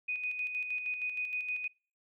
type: tone with tremolo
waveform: sine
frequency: 2489 Hz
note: D#7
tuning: in tune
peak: -31 dBFS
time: 0.08-1.68 s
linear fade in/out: 10 ms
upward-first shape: square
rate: 6.4 Hz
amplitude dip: 45%
effects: noise-tail reverb RT60 0.4 s tail -26 dB re dry